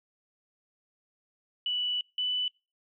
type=tone pair in turn; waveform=sine; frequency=2960 / 2986 Hz; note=F#7 / F#7; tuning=0 / +15 cents; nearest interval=unison; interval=15 cents; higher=second; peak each=-27 dBFS; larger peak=neither; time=1.66-2.01 / 2.18-2.48 s; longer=first; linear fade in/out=2 ms; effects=noise-tail reverb RT60 0.3 s tail -26 dB re dry